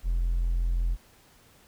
triangle tone, 42.78 Hz, F1, 35 cents flat, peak -20 dBFS, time 0.03-0.97 s, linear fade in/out 50 ms, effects tanh soft clip ceiling -19 dBFS + pink hiss -58 dBFS RMS until 1.67 s

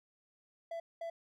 triangle tone bursts at uneven times, 668 Hz, E5, 23 cents sharp, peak -36 dBFS, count 2, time 0.71-0.8 / 1.01-1.1 s, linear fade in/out 5 ms, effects none

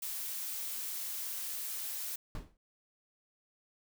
blue noise, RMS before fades -39 dBFS, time 0.02-2.16 s, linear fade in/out 5 ms
brown noise with exponential decay, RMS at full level -35 dBFS, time 2.35-2.57 s, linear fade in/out 1 ms, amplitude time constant 46 ms
effects none

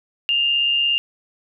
sine tone with amplitude modulation, 2807 Hz, F7, 8 cents sharp, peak -14 dBFS, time 0.29-0.98 s, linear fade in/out 0 ms, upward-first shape sine, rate 137 Hz, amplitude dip 40%, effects none

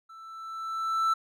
triangle tone with level ramp, 1326 Hz, E6, 10 cents sharp, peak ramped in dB -44 to -19 dBFS, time 0.09-1.14 s, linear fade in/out 10 ms, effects none

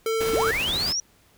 square tone, 447.6 Hz, A4, 30 cents sharp, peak -23 dBFS, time 0.06-0.51 s, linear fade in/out 2 ms
pink noise with tremolo, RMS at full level -31 dBFS, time 0.2-0.93 s, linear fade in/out 10 ms, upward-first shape sine, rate 15 Hz, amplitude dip 25%
sine linear sweep, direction up, 220 to 5900 Hz, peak -23 dBFS, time 0.33-1 s, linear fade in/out 2 ms
effects pink hiss -59 dBFS RMS until 1.37 s

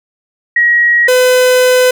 sine / 45% pulse tone pair in turn, 1900 / 504.8 Hz, A#6 / B4, +33 / +38 cents, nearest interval octave + major seventh, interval 2295 cents, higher first, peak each -6 dBFS, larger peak neither, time 0.56-1.08 / 1.08-1.91 s, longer second, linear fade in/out 5 ms, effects none

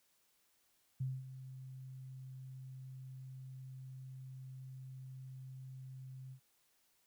sine tone with ADSR envelope, 130.9 Hz, C3, 1 cent sharp, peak -34 dBFS, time 1-6.4 s, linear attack 10 ms, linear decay 220 ms, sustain -13 dB, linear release 82 ms, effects white hiss -75 dBFS RMS until 7.06 s

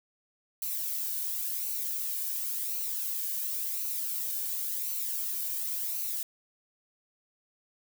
violet noise with flanger, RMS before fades -33 dBFS, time 0.62-6.23 s, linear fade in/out 2 ms, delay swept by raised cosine 0.58 to 1.53 ms, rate 0.93 Hz, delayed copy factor -0.5, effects none

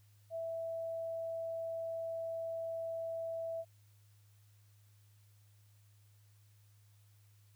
sine tone, 659.3 Hz, E5, in tune, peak -37 dBFS, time 0.3-3.65 s, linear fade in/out 50 ms, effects added 103 Hz sine -62 dBFS peak until 7.55 s + white hiss -73 dBFS RMS until 7.55 s

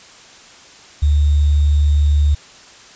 sine tone with sample-and-hold, 73.42 Hz, D2, in tune, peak -10 dBFS, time 1.02-2.35 s, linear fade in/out 10 ms, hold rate 3675 Hz, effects white hiss -42 dBFS RMS until 2.95 s + resampled to 16000 Hz

